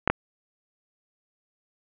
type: clicks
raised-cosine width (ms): 0.5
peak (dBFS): -5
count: 2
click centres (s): 0.076 / 0.1
effects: resampled to 8000 Hz + 7-bit